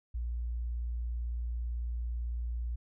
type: tone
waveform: sine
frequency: 59 Hz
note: A#1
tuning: 22 cents sharp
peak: -32 dBFS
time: 0.14-2.76 s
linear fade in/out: 10 ms
effects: none